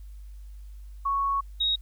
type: tone pair in turn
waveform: sine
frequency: 1108.7 / 3779 Hz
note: C#6 / A#7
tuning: 0 / +23 cents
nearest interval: octave + major sixth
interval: 2123 cents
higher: second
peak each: -23 / -22 dBFS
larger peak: second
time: 1.05-1.41 / 1.6-1.76 s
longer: first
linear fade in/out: 10 ms
effects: added 50 Hz sine -40 dBFS peak until 1.81 s + white hiss -66 dBFS RMS until 1.81 s